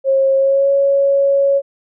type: tone with pitch glide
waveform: sine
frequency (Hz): 539 to 555.1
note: C#5 to C#5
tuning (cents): -49 to +2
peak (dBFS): -10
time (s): 0.04-1.62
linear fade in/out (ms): 50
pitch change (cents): +51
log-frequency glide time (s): 0.35-0.7
effects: none